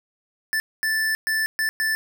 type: tone bursts at uneven times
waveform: square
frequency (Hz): 1760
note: A6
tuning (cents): 0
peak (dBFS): -21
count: 5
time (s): 0.53-0.6 / 0.83-1.15 / 1.27-1.46 / 1.59-1.69 / 1.8-1.95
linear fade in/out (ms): 0
effects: none